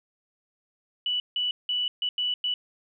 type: tone bursts at uneven times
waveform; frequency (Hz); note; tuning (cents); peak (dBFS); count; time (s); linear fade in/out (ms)
sine; 2960; F#7; 0; -24; 6; 1.06-1.2 / 1.36-1.51 / 1.69-1.88 / 2.02-2.09 / 2.18-2.34 / 2.44-2.54; 2
effects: none